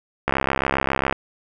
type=click train; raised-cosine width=0.5 ms; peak=-4 dBFS; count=58; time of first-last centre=0.28-1.126 s; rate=67.4 Hz; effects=none